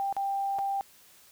sine tone with dropouts, 790 Hz, G5, 13 cents sharp, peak -27 dBFS, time 0-0.81 s, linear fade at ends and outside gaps 0 ms, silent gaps 0.126-0.166 / 0.586-0.59 s, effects white hiss -57 dBFS RMS until 1.31 s

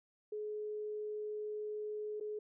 sine tone with dropouts, 423.4 Hz, G#4, 33 cents sharp, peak -38 dBFS, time 0.32-2.39 s, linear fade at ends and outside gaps 5 ms, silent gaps 2.2-2.208 s, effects none

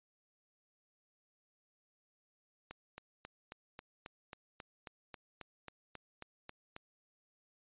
click train, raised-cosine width 0.3 ms, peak -30 dBFS, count 16, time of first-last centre 2.71-6.764 s, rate 3.7 Hz, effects resampled to 8000 Hz

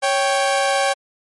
sawtooth tone pair together, 554.4 / 784 Hz, C#5 / G5, 0 / 0 cents, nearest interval tritone, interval 600 cents, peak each -15 dBFS, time 0.02-0.94 s, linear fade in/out 20 ms, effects MP3 48 kbps

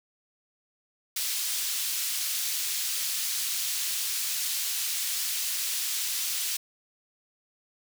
pink high-pass noise, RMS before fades -30 dBFS, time 1.16-6.57 s, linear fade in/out 5 ms, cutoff 3800 Hz, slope 12 dB/octave, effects none

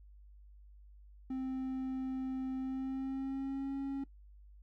triangle tone with pitch glide, 261.6 to 274 Hz, C4 to C#4, 0 to -20 cents, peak -33 dBFS, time 1.3-4.04 s, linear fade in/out 5 ms, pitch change +80 cents, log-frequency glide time 2.57-3.77 s, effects noise-tail reverb RT60 0.1 s tail -19 dB re dry + added 50 Hz sine -54 dBFS peak until 4.62 s

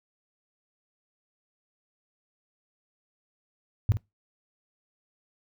sine tone with echo, 104.4 Hz, G#2, 10 cents sharp, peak -17 dBFS, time 3.89-3.92 s, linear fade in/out 0 ms, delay 50 ms, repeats 1, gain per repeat -10 dB, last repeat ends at 3.97 s, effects noise-tail reverb RT60 0.2 s tail -21 dB re dry

